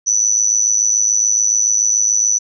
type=tone with amplitude modulation; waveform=sine; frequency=5970 Hz; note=F#8; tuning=15 cents sharp; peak=-8 dBFS; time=0.06-2.39 s; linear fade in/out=20 ms; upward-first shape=sine; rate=107 Hz; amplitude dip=85%; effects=none